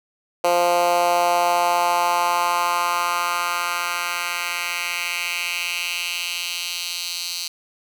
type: tone with high-pass filter sweep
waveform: 10% pulse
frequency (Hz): 174.61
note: F3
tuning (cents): 0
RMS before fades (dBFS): -22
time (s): 0.44-7.48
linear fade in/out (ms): 5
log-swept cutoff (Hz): 540 to 4200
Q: 2.3
effects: none